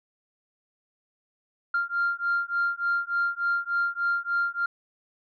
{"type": "beating tone pair", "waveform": "sine", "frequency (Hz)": [1392, 1395.4], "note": ["F6", "F6"], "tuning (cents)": [-6, -2], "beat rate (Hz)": 3.4, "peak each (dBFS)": -26, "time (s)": [1.74, 4.66], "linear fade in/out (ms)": 5, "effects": ["tanh soft clip ceiling -18 dBFS"]}